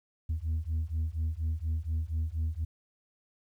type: beating tone pair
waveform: sine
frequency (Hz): 77.78 / 81.98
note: D#2 / E2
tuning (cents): 0 / -9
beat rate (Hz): 4.2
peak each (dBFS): -30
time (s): 0.29-2.65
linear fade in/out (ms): 10
effects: tanh soft clip ceiling -26 dBFS + 11-bit